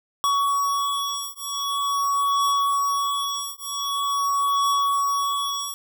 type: beating tone pair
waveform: square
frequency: 1124 / 1124.45 Hz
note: C#6 / C#6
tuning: +24 / +24 cents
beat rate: 0.45 Hz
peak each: -25 dBFS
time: 0.24-5.74 s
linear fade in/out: 0 ms
effects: none